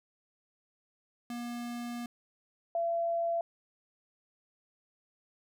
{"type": "tone pair in turn", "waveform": ["square", "sine"], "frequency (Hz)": [239.2, 676.6], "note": ["A#3", "E5"], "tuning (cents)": [45, 45], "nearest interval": "octave + tritone", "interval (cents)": 1800, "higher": "second", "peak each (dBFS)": [-37, -28], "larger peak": "second", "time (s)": [[1.3, 2.06], [2.75, 3.41]], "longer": "first", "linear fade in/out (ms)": 2, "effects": []}